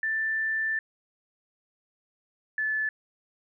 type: tone pair in turn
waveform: sine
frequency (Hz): 1770 / 1736.6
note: A6 / A6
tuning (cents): +10 / -23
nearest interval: unison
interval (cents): 33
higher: first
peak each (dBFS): -25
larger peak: neither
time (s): 0.03-0.79 / 2.58-2.89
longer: first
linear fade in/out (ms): 2
effects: none